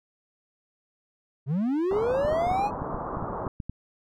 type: linear sweep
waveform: triangle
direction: up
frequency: 123.47 to 851 Hz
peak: -21 dBFS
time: 1.46-2.71 s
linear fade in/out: 50 ms
type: low-pass noise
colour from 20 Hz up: white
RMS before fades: -33 dBFS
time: 1.91-3.48 s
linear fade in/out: 2 ms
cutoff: 1200 Hz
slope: 48 dB/octave
type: clicks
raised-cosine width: 5 ms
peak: -21 dBFS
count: 11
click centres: 2.25 / 2.326 / 2.469 / 2.515 / 2.82 / 2.945 / 3.171 / 3.226 / 3.468 / 3.602 / 3.696 s
effects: none